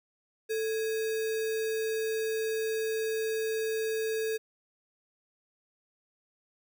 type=tone with sample-and-hold; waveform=sine; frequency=441.8 Hz; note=A4; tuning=7 cents sharp; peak=-28 dBFS; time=0.49-4.38 s; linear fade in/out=20 ms; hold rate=2100 Hz; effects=none